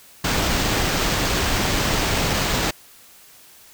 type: noise with sample-and-hold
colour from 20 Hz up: pink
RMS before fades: -21 dBFS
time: 0.24-2.71 s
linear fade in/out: 5 ms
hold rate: 11025 Hz
effects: white hiss -48 dBFS RMS until 3.73 s